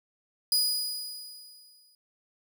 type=tone with exponential decay; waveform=sawtooth; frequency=4935 Hz; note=D#8; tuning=15 cents flat; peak=-18 dBFS; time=0.52-1.95 s; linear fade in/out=2 ms; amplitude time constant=310 ms; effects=none